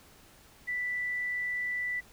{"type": "tone", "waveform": "sine", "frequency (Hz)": 1975.5, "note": "B6", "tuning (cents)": 0, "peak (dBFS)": -30, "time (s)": [0.67, 2.01], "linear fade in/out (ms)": 20, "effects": ["pink hiss -57 dBFS RMS until 2.12 s"]}